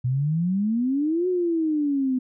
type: exponential two-way sweep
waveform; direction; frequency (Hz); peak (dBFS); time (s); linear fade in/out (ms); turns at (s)
sine; up then down; 121.6 to 370 to 251.9; -20; 0.04-2.19; 10; 1.28
effects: none